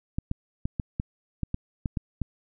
clicks, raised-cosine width 5 ms, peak -15 dBFS, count 10, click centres 0.185 / 0.314 / 0.655 / 0.798 / 0.999 / 1.433 / 1.544 / 1.858 / 1.972 / 2.217 s, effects none

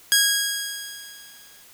10% pulse tone with exponential decay, 1644 Hz, G#6, 18 cents flat, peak -5 dBFS, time 0.12-1.64 s, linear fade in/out 0 ms, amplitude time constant 330 ms, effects white hiss -50 dBFS RMS until 1.73 s

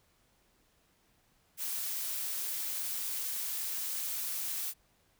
blue noise, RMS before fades -36 dBFS, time 1.57-4.74 s, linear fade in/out 50 ms, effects pink hiss -70 dBFS RMS until 5.19 s

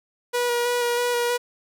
sawtooth tone with vibrato, 482.8 Hz, B4, 39 cents flat, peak -17 dBFS, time 0.33-1.38 s, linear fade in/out 20 ms, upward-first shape square, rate 3.1 Hz, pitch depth 13 cents each way, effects none

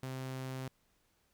sawtooth tone, 130.81 Hz, C3, in tune, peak -35 dBFS, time 0.03-0.68 s, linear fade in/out 0 ms, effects pink hiss -74 dBFS RMS until 1.33 s

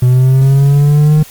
triangle linear sweep, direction up, 123.9 to 154.4 Hz, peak -3 dBFS, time 0.02-1.23 s, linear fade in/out 5 ms, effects white hiss -36 dBFS RMS until 1.3 s + Opus 24 kbps

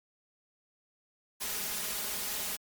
white noise with comb filter, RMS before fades -35 dBFS, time 1.4-2.57 s, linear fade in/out 20 ms, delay 4.8 ms, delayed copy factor +0.75, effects MP3 96 kbps

